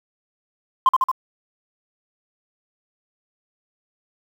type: tone with echo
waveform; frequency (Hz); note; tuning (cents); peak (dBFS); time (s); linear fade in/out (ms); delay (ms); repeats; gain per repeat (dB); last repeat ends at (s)
sine; 1046.5; C6; 0; -8; 0.86-0.89; 2; 75; 3; -3; 1.115
effects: tanh soft clip ceiling -8 dBFS + 7-bit